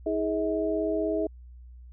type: tone cluster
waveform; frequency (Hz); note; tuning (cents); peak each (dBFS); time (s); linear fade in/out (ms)
sine; 320.1 / 416.2 / 640; D#4 / G#4 / D#5; +49 / +4 / +49; -29; 0.06-1.27; 5
effects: added 61 Hz sine -44 dBFS peak until 1.92 s

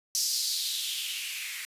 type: noise with band-pass filter sweep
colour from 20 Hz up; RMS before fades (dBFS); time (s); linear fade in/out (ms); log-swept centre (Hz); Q
violet; -32; 0.15-1.65; 0; 5500 to 2000; 4
effects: resampled to 32000 Hz

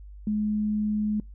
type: tone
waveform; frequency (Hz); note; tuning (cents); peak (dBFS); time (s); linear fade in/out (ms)
sine; 211.4; G#3; +31; -23; 0.27-1.2; 2
effects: noise-tail reverb RT60 0.2 s tail -26 dB re dry + added 50 Hz sine -41 dBFS peak until 1.34 s

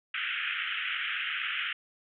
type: band-pass noise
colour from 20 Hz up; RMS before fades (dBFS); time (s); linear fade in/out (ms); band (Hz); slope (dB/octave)
white; -33; 0.14-1.73; 5; 1300 to 3200; 96
effects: none

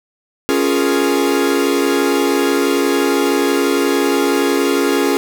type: chord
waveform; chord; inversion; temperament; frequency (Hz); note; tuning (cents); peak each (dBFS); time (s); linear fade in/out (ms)
45% pulse; Bb minor seventh; first; equal; 277.2 / 349.2 / 415.3 / 466.2; Db4 / F4 / Ab4 / Bb4; 0 / 0 / 0 / 0; -17 / -19 / -18 / -22; 0.49-5.17; 0
effects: none

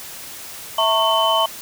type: tone cluster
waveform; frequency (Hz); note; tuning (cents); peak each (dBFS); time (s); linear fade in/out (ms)
sine; 656 / 907 / 1102 / 3044; E5 / A#5 / C#6 / F#7; -9 / -48 / -11 / +48; -20; 0.78-1.46; 5
effects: white hiss -35 dBFS RMS until 1.61 s

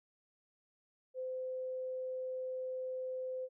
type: tone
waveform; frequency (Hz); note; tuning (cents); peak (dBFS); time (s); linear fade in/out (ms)
sine; 514; C5; -31; -37; 1.14-3.49; 50
effects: none

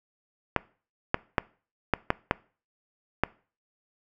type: clicks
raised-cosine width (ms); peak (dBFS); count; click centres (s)
0.5; -6; 7; 0.563 / 1.144 / 1.382 / 1.937 / 2.104 / 2.311 / 3.236
effects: noise-tail reverb RT60 0.4 s tail -22 dB re dry

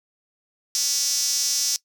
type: tone with high-pass filter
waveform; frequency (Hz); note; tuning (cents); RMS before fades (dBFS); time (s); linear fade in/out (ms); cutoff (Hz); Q
sawtooth; 281.9; C#4; +29; -23; 0.75-1.76; 0; 5600; 4.8
effects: noise-tail reverb RT60 0.1 s tail -20 dB re dry

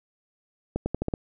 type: accelerating click train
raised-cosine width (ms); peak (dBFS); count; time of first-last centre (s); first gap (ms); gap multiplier
2; -13; 6; 0.76-1.138; 100; 0.86
effects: none

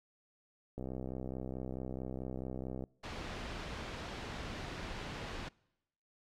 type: click train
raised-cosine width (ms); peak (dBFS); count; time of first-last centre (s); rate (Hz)
2; -28; 134; 0.78-2.839; 64.6
type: noise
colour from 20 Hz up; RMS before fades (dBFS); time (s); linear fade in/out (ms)
pink; -42; 3.03-5.49; 10
effects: noise-tail reverb RT60 0.9 s tail -25 dB re dry + low-pass 4000 Hz 12 dB/octave

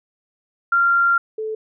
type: tone pair in turn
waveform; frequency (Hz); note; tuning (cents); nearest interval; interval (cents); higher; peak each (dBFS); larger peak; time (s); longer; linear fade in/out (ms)
sine; 1385 / 436.2; F6 / A4; -15 / -15; octave + minor sixth; 2000; first; -13 / -23; first; 0.72-1.18 / 1.38-1.55; first; 5
effects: none

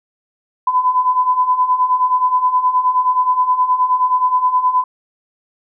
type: beating tone pair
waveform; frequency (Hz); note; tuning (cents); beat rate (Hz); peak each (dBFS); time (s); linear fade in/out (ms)
sine; 1000 / 1009.5; B5 / B5; +21 / +38; 9.5; -18 / -13; 0.67-4.84; 5
effects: none

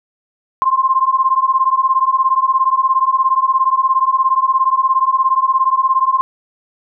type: beating tone pair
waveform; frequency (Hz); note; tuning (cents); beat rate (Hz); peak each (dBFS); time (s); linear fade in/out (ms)
sine; 1046.5 / 1063.5; C6 / C6; 0 / +28; 17; -14; 0.62-6.21; 0
effects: none

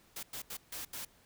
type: noise bursts at uneven times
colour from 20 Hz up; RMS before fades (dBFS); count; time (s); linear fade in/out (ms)
white; -42; 5; 0.16-0.23 / 0.33-0.42 / 0.5-0.57 / 0.72-0.85 / 0.93-1.05; 5
effects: pink hiss -65 dBFS RMS until 1.25 s

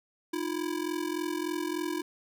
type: ring-modulated tone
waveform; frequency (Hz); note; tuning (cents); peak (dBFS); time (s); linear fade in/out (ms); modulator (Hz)
square; 329.6; E4; 0; -28; 0.33-2.02; 5; 21.7
effects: none

